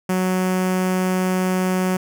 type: tone with notch filter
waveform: sawtooth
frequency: 185 Hz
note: F#3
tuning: in tune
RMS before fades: -20 dBFS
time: 0.09-1.97 s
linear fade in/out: 5 ms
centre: 3900 Hz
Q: 1.6
effects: none